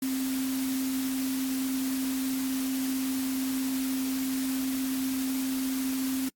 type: tone in noise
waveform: sine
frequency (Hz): 263.8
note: C4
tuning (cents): +14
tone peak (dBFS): -27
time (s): 0.02-6.29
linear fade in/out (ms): 5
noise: white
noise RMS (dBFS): -38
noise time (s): 0.02-6.29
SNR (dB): +8
effects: noise-tail reverb RT60 0.1 s tail -26 dB re dry + AAC 64 kbps